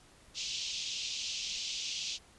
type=band-pass noise; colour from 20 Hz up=pink; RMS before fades=-38 dBFS; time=0.34-2.19 s; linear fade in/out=50 ms; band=2700 to 6600 Hz; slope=48 dB/octave; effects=pink hiss -60 dBFS RMS until 2.38 s + resampled to 24000 Hz